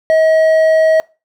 sine tone with hard clipping, 637 Hz, D#5, 41 cents sharp, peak -9 dBFS, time 0.1-1 s, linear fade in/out 0 ms, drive 5 dB, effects noise-tail reverb RT60 0.3 s tail -24 dB re dry

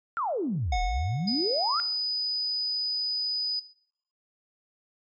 sine exponential two-way sweep, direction down then up, 1431 to 38.14 to 1431 Hz, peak -26 dBFS, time 0.17-1.8 s, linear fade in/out 0 ms, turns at 0.82 s
square tone with exponential decay, 730 Hz, F#5, 24 cents flat, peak -26 dBFS, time 0.72-2.01 s, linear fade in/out 5 ms, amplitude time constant 280 ms
sine tone, 4978 Hz, D#8, in tune, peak -26 dBFS, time 1.27-3.6 s, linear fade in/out 10 ms
effects noise-tail reverb RT60 0.6 s tail -18 dB re dry + resampled to 16000 Hz

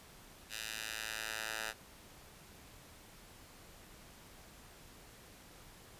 10% pulse tone with high-pass filter sweep, 110 Hz, A2, in tune, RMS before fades -42 dBFS, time 0.49-1.74 s, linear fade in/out 50 ms, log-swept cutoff 2600 to 1200 Hz, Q 0.95, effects pink hiss -57 dBFS RMS until 5.99 s + resampled to 32000 Hz

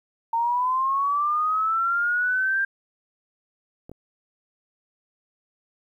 sine linear sweep, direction up, 911 to 1596 Hz, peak -20 dBFS, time 0.33-2.65 s, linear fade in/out 5 ms
clicks, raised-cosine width 2 ms, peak -28 dBFS, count 2, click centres 3.895 / 3.916 s
effects 10-bit

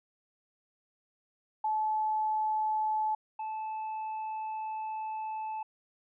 sine / triangle tone pair in turn, 864 / 871.5 Hz, A5 / A5, -32 / -17 cents, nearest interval unison, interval 15 cents, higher second, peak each -27 / -32 dBFS, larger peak first, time 1.64-3.15 / 3.39-5.63 s, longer second, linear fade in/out 5 ms, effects resampled to 8000 Hz

